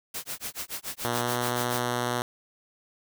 white noise with tremolo, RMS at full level -33 dBFS, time 0.14-1.82 s, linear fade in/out 5 ms, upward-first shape sine, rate 7 Hz, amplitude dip 100%
5% pulse tone with pitch glide, 120 to 121.82 Hz, B2 to B2, -49 to -23 cents, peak -15 dBFS, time 1.05-2.22 s, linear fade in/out 0 ms, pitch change +26 cents, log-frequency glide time 1.21-1.32 s
effects none

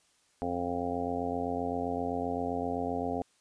harmonic tone, 87.7 Hz, F2, 8 cents sharp, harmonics 1 / 2 / 3 / 4 / 5 / 6 / 7 / 8 / 9, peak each -43 / -44 / -35 / -47 / -37 / -39 / -45 / -36 / -39 dBFS, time 0.42-3.22 s, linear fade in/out 0 ms, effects white hiss -68 dBFS RMS until 3.4 s + resampled to 22050 Hz

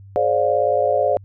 sine chord, D half-diminished seventh, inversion second, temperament just, 422.9 / 528.6 / 587.3 / 704.8 Hz, Ab4 / C5 / D5 / F5, +31 / +18 / 0 / +16 cents, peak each -24 / -20 / -19 / -21 dBFS, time 0.16-1.17 s, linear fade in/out 0 ms, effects added 98 Hz sine -39 dBFS peak until 1.24 s

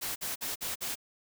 white noise bursts, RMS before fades -35 dBFS, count 5, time 0.01-0.956 s, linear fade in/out 20 ms, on 150 ms, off 49 ms, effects none

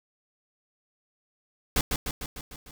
pink noise with echo, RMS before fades -23 dBFS, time 1.76-1.81 s, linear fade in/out 2 ms, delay 150 ms, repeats 6, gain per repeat -4 dB, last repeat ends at 2.71 s, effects none

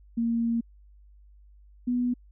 sine tone pair in turn, 231.9 / 245.7 Hz, A#3 / B3, -9 / -9 cents, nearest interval minor second, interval 100 cents, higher second, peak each -23 dBFS, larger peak neither, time 0.17-0.61 / 1.87-2.14 s, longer first, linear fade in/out 10 ms, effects added 50 Hz sine -51 dBFS peak until 2.31 s

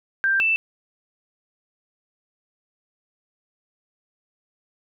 sine tone pair in turn, 1578 / 2654 Hz, G6 / E7, +11 / +11 cents, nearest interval major sixth, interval 900 cents, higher second, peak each -17 dBFS, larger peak neither, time 0.24-0.4 / 0.4-0.56 s, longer neither, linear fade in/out 0 ms, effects none

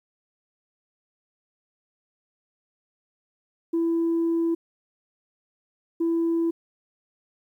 sine tone pair in turn, 333 / 333 Hz, E4 / E4, +18 / +18 cents, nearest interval unison, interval 0 cents, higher neither, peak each -19 / -19 dBFS, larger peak neither, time 3.73-4.55 / 6-6.51 s, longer first, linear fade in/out 10 ms, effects tanh soft clip ceiling -18 dBFS + 10-bit

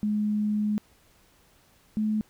sine tone pair in turn, 210.3 / 214.7 Hz, G#3 / A3, +22 / -42 cents, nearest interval unison, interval 36 cents, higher second, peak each -23 dBFS, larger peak neither, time 0.03-0.78 / 1.97-2.21 s, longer first, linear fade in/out 0 ms, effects pink hiss -61 dBFS RMS until 2.29 s

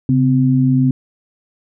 sine tone pair together, 135.5 / 257.3 Hz, C#3 / C4, -39 / -29 cents, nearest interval major seventh, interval 1110 cents, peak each -13 dBFS, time 0.09-0.91 s, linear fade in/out 2 ms, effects none

